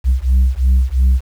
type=beating tone pair; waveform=sine; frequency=62.8 / 65.7 Hz; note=B1 / C2; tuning=+30 / +8 cents; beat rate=2.9 Hz; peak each=-11 dBFS; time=0.04-1.21 s; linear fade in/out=50 ms; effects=tanh soft clip ceiling -7 dBFS + 7-bit